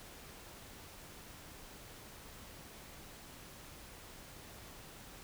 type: silence
effects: pink hiss -53 dBFS RMS until 5.23 s